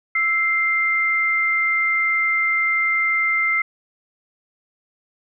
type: tone pair together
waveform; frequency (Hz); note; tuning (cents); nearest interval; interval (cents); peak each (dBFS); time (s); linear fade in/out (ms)
sine; 1324.5 / 2093; E6 / C7; +8 / 0; minor sixth; 792; -25 / -17; 0.15-3.62; 5
effects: none